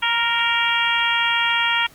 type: harmonic tone with a mistuned harmonic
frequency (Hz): 465.4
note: A#4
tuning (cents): -3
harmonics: 2 / 3 / 4 / 5 / 6 / 7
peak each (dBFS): -24 / -24 / -24 / -24 / -24 / -24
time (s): 0.02-1.87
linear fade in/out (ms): 10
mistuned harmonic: 2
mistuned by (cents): +15
effects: pink hiss -49 dBFS RMS until 1.94 s + Opus 32 kbps